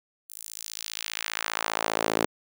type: tone with high-pass filter sweep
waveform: sawtooth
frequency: 55 Hz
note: A1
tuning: in tune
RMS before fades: -31 dBFS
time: 0.29-2.26 s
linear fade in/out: 10 ms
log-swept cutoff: 11000 to 330 Hz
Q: 1.1
effects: none